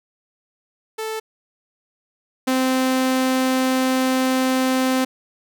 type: tone pair in turn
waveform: sawtooth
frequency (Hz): 439.6 / 259.5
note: A4 / C4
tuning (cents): -2 / -14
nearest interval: major sixth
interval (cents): 912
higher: first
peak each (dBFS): -21 / -13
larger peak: second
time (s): 0.98-1.2 / 2.47-5.05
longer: second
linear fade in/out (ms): 10
effects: none